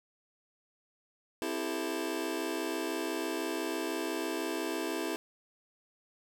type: chord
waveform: sawtooth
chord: A minor seventh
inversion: first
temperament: just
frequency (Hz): 264 / 330 / 396 / 440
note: C4 / E4 / G4 / A4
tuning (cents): +16 / +2 / +18 / 0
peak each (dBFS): -36 / -31 / -35 / -36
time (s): 1.42-5.16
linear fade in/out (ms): 0
effects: none